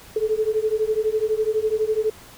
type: beating tone pair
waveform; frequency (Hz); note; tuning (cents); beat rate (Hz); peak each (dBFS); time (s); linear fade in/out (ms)
sine; 428.2 / 440.2; A4 / A4; -47 / +1; 12; -22; 0.16-2.1; 5
effects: pink hiss -45 dBFS RMS until 2.37 s